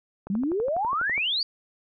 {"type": "click train", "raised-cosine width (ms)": 1, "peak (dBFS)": -24, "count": 12, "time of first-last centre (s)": [0.27, 1.179], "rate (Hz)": 12.1}
{"type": "exponential sweep", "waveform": "sine", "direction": "up", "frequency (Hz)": [184.5, 4727], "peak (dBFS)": -23, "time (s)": [0.3, 1.43], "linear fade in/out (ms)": 2}
{"effects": []}